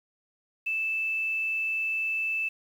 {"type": "tone with quantisation", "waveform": "sine", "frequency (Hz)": 2636, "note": "E7", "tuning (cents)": -1, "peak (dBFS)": -26, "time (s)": [0.66, 2.49], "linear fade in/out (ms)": 10, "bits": 9, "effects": []}